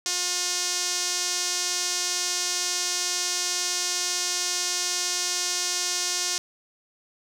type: tone with band-pass filter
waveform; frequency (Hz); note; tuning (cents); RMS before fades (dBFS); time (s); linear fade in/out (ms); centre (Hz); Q
sawtooth; 357.8; F4; +42; -27; 0.06-6.38; 0; 5900; 2.4
effects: none